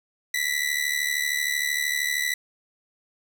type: ring-modulated tone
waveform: sawtooth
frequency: 1975.5 Hz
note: B6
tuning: in tune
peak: -17 dBFS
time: 0.34-2.34 s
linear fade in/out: 0 ms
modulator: 36.5 Hz
effects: 8-bit